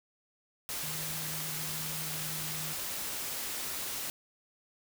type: tone in noise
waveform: sine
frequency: 156 Hz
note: D#3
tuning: 5 cents sharp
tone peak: -43 dBFS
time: 0.83-2.73 s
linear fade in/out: 0 ms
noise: white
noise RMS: -37 dBFS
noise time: 0.69-4.1 s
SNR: -9 dB
effects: none